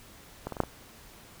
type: clicks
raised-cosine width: 1 ms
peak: -19 / -21 / -24 / -9 / -21 dBFS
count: 5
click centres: 0.47 / 0.523 / 0.568 / 0.603 / 0.636 s
effects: pink hiss -52 dBFS RMS until 1.4 s